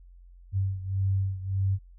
sine beating tone pair, 96.1 / 97.8 Hz, G2 / G2, -34 / -4 cents, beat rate 1.7 Hz, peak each -26 / -30 dBFS, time 0.52-1.79 s, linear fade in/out 50 ms, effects added 44 Hz sine -48 dBFS peak until 1.98 s

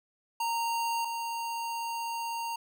square tone pair in turn, 926 / 926 Hz, A#5 / A#5, -12 / -12 cents, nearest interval unison, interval 0 cents, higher neither, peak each -29 / -33 dBFS, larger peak first, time 0.4-1.05 / 1.05-2.56 s, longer second, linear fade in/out 5 ms, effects none

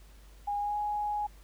sine tone with pitch glide, 818 to 832.8 Hz, G#5 to G#5, -26 to +5 cents, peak -29 dBFS, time 0.47-1.27 s, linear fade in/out 10 ms, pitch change +31 cents, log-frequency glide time 0.59-0.77 s, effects added 50 Hz sine -51 dBFS peak until 1.43 s + pink hiss -61 dBFS RMS until 1.43 s

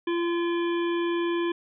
harmonic tone with a mistuned harmonic, 342.6 Hz, F4, 33 cents flat, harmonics 1 / 3 / 5 / 7 / 9 / 10, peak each -24 / -34 / -38 / -41 / -43 / -44 dBFS, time 0.07-1.52 s, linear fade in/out 5 ms, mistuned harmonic 10, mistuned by -18 cents, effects none

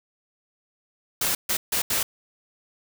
white noise bursts at uneven times, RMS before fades -24 dBFS, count 4, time 1.21-1.35 / 1.49-1.57 / 1.72-1.82 / 1.9-2.03 s, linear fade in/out 5 ms, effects none

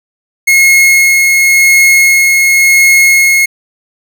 45% pulse tone with tremolo, 2163 Hz, C#7, 43 cents flat, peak -3 dBFS, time 0.47-3.46 s, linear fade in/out 10 ms, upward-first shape sine, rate 0.92 Hz, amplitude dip 25%, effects none

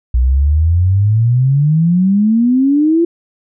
sine exponential sweep, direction up, 59.5 to 344.7 Hz, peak -8 dBFS, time 0.14-3.05 s, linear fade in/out 5 ms, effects none

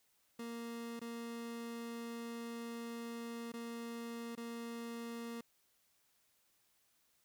30% pulse tone with dropouts, 233.1 Hz, A#3, in tune, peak -40 dBFS, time 0.39-5.41 s, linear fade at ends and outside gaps 5 ms, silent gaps 0.995-1.014 / 3.52-3.537 / 4.353-4.375 s, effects white hiss -75 dBFS RMS until 7.24 s

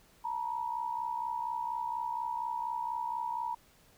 sine tone pair together, 895.8 / 960 Hz, A5 / B5, +31 / -49 cents, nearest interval minor second, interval 120 cents, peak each -37 / -34 dBFS, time 0.24-3.55 s, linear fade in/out 10 ms, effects pink hiss -63 dBFS RMS until 3.97 s

